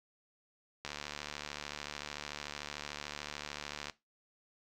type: click train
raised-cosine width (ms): 0.2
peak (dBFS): -22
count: 225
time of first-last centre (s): 0.85-3.898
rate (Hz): 73.5
effects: noise-tail reverb RT60 0.2 s tail -17 dB re dry